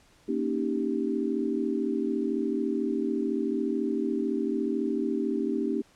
sine chord, Eb dominant seventh, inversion second, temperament equal, 233.1 / 277.2 / 311.1 / 392 Hz, Bb3 / Db4 / Eb4 / G4, 0 / 0 / 0 / 0 cents, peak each -31 dBFS, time 0.28-5.82 s, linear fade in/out 10 ms, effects pink hiss -60 dBFS RMS until 5.95 s + low-pass 9000 Hz 12 dB/octave

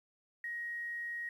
sine tone with quantisation, 1885 Hz, A#6, 19 cents sharp, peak -37 dBFS, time 0.44-1.29 s, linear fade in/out 2 ms, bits 11, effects resampled to 32000 Hz

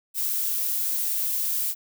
violet noise, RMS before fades -26 dBFS, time 0.14-1.75 s, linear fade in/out 50 ms, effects none

